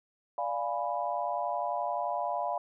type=chord; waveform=sine; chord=D diminished seventh; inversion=none; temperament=equal; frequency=587.3 / 698.5 / 830.6 / 987.8 Hz; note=D5 / F5 / Ab5 / Cb6; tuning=0 / 0 / 0 / 0 cents; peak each=-36 / -33 / -36 / -35 dBFS; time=0.38-2.58 s; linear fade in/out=2 ms; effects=none